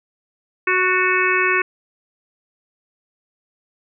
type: harmonic tone with a mistuned harmonic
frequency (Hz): 370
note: F#4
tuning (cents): 0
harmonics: 1 / 3 / 4 / 5 / 6 / 7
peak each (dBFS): -22 / -22 / -22 / -22 / -22 / -22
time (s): 0.67-1.62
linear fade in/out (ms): 5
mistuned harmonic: 5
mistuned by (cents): -38
effects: none